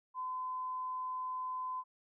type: tone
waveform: sine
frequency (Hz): 1020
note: C6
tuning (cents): -44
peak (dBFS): -36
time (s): 0.14-1.84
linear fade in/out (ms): 50
effects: none